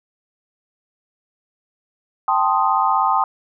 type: chord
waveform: sine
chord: A half-diminished seventh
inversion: third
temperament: equal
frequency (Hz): 784 / 880 / 1046.5 / 1244.5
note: G5 / A5 / C6 / Eb6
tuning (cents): 0 / 0 / 0 / 0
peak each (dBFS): -20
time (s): 2.28-3.24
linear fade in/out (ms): 2
effects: none